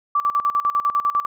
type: tone with tremolo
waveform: sine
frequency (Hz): 1164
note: D6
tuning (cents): -16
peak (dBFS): -15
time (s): 0.15-1.26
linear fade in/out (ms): 5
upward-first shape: square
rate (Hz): 10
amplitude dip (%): 80
effects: none